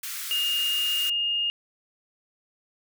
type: high-pass noise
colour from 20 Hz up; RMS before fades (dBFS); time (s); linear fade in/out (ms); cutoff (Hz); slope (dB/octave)
white; -34; 0.03-1.1; 5; 1200; 48
type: tone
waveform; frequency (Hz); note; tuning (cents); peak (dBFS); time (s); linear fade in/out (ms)
sine; 2837; F7; +27; -23; 0.31-1.5; 0
effects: none